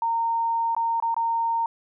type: tone with dropouts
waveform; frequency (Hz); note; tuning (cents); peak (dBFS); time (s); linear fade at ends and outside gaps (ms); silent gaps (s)
sine; 920; A#5; -23; -21; 0.02-1.66; 2; 0.749-0.765 / 1.001-1.024 / 1.144-1.165
effects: none